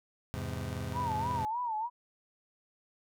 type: chord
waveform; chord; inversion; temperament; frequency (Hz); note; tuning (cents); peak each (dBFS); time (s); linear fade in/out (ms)
30% pulse; E augmented; none; just; 82.41 / 103.01 / 128.76; E2 / G#2 / B#2; 0 / -14 / -27; -37; 0.34-1.45; 0
type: tone with vibrato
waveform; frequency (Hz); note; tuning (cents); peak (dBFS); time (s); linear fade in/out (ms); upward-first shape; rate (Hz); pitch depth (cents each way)
sine; 920; A#5; -23; -31; 0.93-1.9; 50; sine; 3.3; 130
effects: none